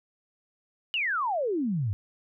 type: exponential sweep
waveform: sine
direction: down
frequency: 2998 to 92.5 Hz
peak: -25 dBFS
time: 0.94-1.93 s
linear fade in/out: 0 ms
effects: none